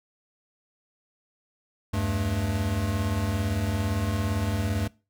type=tone cluster; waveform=square; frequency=80 / 97.6 / 214.9 Hz; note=D#2 / G2 / A3; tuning=+49 / -7 / -41 cents; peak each=-33 / -27 / -32 dBFS; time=1.93-4.88 s; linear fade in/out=10 ms; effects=noise-tail reverb RT60 0.3 s tail -22 dB re dry